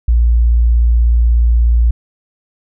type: tone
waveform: sine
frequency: 58.27 Hz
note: A#1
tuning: in tune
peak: -7 dBFS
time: 0.08-1.91 s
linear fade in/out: 5 ms
effects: none